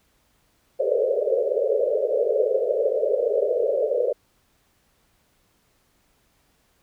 white band-pass noise, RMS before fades -22 dBFS, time 0.79-4.13 s, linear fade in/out 10 ms, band 410 to 600 Hz, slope 96 dB/octave, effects pink hiss -65 dBFS RMS until 6.82 s

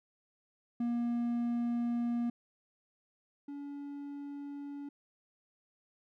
triangle tone pair in turn, 237.6 / 284.7 Hz, A#3 / C#4, +33 / +46 cents, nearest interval minor third, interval 313 cents, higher second, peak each -28 / -38 dBFS, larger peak first, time 0.8-2.3 / 3.48-4.89 s, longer first, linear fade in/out 5 ms, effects none

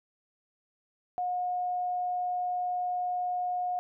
sine tone, 721 Hz, F#5, 45 cents flat, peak -28 dBFS, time 1.18-3.79 s, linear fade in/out 0 ms, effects none

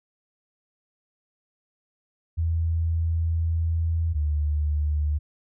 sine tone pair in turn, 82.41 / 74.74 Hz, E2 / D2, 0 / +31 cents, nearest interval major second, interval 169 cents, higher first, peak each -21 dBFS, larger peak neither, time 2.37-4.14 / 4.14-5.19 s, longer first, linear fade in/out 20 ms, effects none

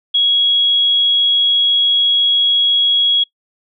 sine tone, 3322 Hz, G#7, in tune, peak -10 dBFS, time 0.14-3.24 s, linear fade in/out 10 ms, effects noise-tail reverb RT60 0.1 s tail -23 dB re dry

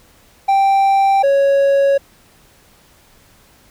triangle tone pair in turn, 784 / 554.4 Hz, G5 / C#5, 0 / 0 cents, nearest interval tritone, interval 600 cents, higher first, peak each -8 dBFS, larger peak neither, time 0.48-1.23 / 1.23-1.98 s, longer neither, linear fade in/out 10 ms, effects pink hiss -50 dBFS RMS until 3.7 s

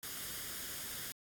white noise with comb filter, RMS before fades -43 dBFS, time 0.03-1.12 s, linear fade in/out 0 ms, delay 0.59 ms, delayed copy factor +0.5, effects AAC 64 kbps

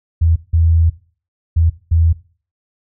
sine tone bursts at uneven times, 82.41 Hz, E2, in tune, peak -9 dBFS, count 4, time 0.21-0.36 / 0.53-0.9 / 1.56-1.7 / 1.91-2.13 s, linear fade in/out 10 ms, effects noise-tail reverb RT60 0.4 s tail -18 dB re dry

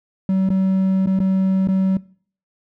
triangle tone with dropouts, 190.2 Hz, F#3, 48 cents sharp, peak -13 dBFS, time 0.29-1.97 s, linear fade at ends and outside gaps 2 ms, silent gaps 0.49-0.502 / 1.06-1.071 / 1.191-1.201 / 1.674-1.686 s, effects noise-tail reverb RT60 0.5 s tail -21 dB re dry

